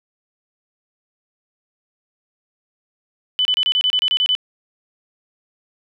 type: tone bursts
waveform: sine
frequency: 3000 Hz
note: F#7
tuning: 23 cents sharp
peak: -14 dBFS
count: 11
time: 3.39-4.351 s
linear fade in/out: 0 ms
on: 61 ms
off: 29 ms
effects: none